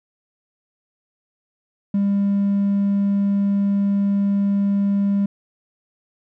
triangle tone, 200 Hz, G3, 35 cents sharp, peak -13 dBFS, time 1.94-5.26 s, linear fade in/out 5 ms, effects tanh soft clip ceiling -11 dBFS

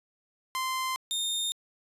sawtooth tone pair in turn, 1040 / 3654 Hz, C6 / A#7, -11 / -35 cents, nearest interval octave + minor seventh, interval 2176 cents, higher second, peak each -25 dBFS, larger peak neither, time 0.55-0.96 / 1.11-1.52 s, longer neither, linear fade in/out 0 ms, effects resampled to 32000 Hz

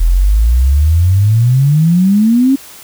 sine exponential sweep, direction up, 40.27 to 277.2 Hz, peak -6 dBFS, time 0-2.56 s, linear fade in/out 10 ms, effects white hiss -35 dBFS RMS until 2.83 s

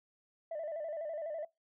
sine tone with vibrato, 629 Hz, D#5, 19 cents sharp, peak -35 dBFS, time 0.51-1.45 s, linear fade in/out 5 ms, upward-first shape square, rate 12 Hz, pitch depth 85 cents each way, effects noise-tail reverb RT60 0.2 s tail -22 dB re dry + tanh soft clip ceiling -34 dBFS

